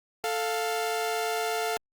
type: tone pair together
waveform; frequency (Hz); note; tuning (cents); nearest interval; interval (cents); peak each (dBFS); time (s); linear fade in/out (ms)
sawtooth; 441.6 / 701; A4 / F5; +6 / +6; minor sixth; 800; -26; 0.24-1.77; 0
effects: Opus 48 kbps